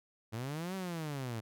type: linear two-way sweep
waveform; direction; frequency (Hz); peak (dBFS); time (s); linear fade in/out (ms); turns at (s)
sawtooth; up then down; 105.5 to 193.8 to 106.6; -33; 0.32-1.41; 20; 0.75
effects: none